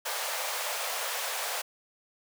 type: high-pass noise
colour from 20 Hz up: pink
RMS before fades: -33 dBFS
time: 0.05-1.62 s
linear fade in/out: 10 ms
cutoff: 510 Hz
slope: 48 dB/octave
effects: none